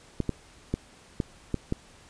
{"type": "clicks", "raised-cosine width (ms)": 3, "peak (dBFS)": -13, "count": 6, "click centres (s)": [0.203, 0.293, 0.74, 1.202, 1.543, 1.724], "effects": ["pink hiss -54 dBFS RMS until 2.09 s", "resampled to 22050 Hz"]}